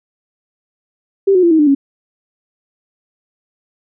sine tone with pitch steps, 392 / 365.7 / 341.3 / 318.4 / 297.1 / 277.2 Hz, G4 / F#4 / F4 / D#4 / D4 / C#4, 0 / -20 / -40 / +40 / +20 / 0 cents, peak -7 dBFS, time 1.27-1.75 s, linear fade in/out 10 ms, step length 80 ms, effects none

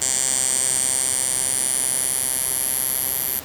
10% pulse tone with band-pass filter sweep, 130.81 Hz, C3, in tune, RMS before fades -22 dBFS, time 0.01-3.4 s, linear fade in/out 10 ms, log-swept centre 7800 to 12000 Hz, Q 7.1, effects pink hiss -37 dBFS RMS until 3.44 s + high-pass 80 Hz 12 dB/octave

